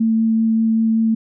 sine tone with vibrato, 223.8 Hz, A3, 30 cents sharp, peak -13 dBFS, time 0-1.15 s, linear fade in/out 10 ms, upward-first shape sine, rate 5.2 Hz, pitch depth 8 cents each way, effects none

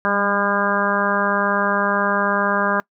harmonic tone with a mistuned harmonic, 202.1 Hz, G#3, 47 cents flat, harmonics 1 / 2 / 3 / 4 / 5 / 6 / 7 / 8, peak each -25 / -28 / -24 / -29 / -24 / -24 / -26 / -23 dBFS, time 0.05-2.8 s, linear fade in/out 0 ms, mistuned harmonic 1, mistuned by -27 cents, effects noise-tail reverb RT60 0.1 s tail -24 dB re dry

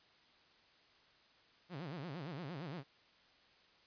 sawtooth tone with vibrato, 156.1 Hz, D#3, 6 cents sharp, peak -39 dBFS, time 1.69-2.84 s, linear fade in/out 50 ms, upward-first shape sine, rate 8.7 Hz, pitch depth 280 cents each way, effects white hiss -67 dBFS RMS until 3.86 s + resampled to 11025 Hz

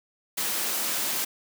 white high-pass noise, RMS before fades -28 dBFS, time 0.37-1.25 s, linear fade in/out 10 ms, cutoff 160 Hz, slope 48 dB/octave, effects none

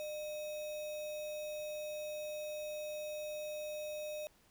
sine tone with sample-and-hold, 605 Hz, D#5, 49 cents flat, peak -39 dBFS, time 0-4.27 s, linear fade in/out 0 ms, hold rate 3150 Hz, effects pink hiss -68 dBFS RMS until 4.5 s

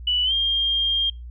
sine tone with pitch glide, 2960 to 3209 Hz, F#7 to G7, 0 to +40 cents, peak -18 dBFS, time 0.07-1.1 s, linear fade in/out 5 ms, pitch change +140 cents, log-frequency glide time 0.24-0.33 s, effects noise-tail reverb RT60 0.2 s tail -25 dB re dry + added 60 Hz sine -34 dBFS peak until 1.3 s

